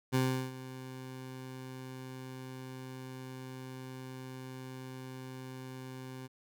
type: tone with ADSR envelope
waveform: 20% pulse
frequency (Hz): 129.8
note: C3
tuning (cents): -13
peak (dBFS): -21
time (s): 0.12-6.28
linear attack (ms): 29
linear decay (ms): 360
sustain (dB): -17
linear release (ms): 23
effects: none